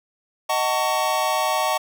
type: chord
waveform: square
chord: D# half-diminished seventh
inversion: none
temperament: just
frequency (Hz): 622.3 / 746.7 / 896 / 1120.1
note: D#5 / F#5 / A5 / C#6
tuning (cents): 0 / +16 / +31 / +18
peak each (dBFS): -26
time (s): 0.49-1.78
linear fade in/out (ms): 10
effects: none